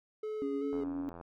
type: tone with vibrato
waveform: triangle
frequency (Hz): 422.6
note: G#4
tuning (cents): +30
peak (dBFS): -33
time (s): 0.23-0.84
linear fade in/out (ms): 5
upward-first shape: square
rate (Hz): 2.6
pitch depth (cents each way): 30
type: tone with tremolo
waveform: sine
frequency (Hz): 279.6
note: C#4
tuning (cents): +15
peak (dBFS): -33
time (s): 0.42-1.09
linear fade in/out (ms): 0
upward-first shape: sine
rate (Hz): 9.2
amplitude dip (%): 25
type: click train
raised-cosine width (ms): 1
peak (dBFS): -33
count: 42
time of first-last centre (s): 0.73-1.212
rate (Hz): 85.1
effects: none